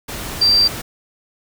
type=tone in noise; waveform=sine; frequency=4699 Hz; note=D8; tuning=in tune; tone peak=-10 dBFS; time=0.41-0.68 s; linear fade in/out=10 ms; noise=pink; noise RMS=-28 dBFS; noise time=0.08-0.82 s; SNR=+15 dB; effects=none